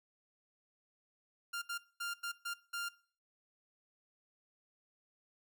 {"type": "tone bursts at uneven times", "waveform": "sawtooth", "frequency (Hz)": 1396.9, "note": "F6", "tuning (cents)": 0, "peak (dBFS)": -34, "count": 6, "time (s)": [[1.53, 1.62], [1.69, 1.78], [2, 2.14], [2.23, 2.32], [2.45, 2.54], [2.73, 2.89]], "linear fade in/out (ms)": 10, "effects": ["noise-tail reverb RT60 0.5 s tail -21 dB re dry"]}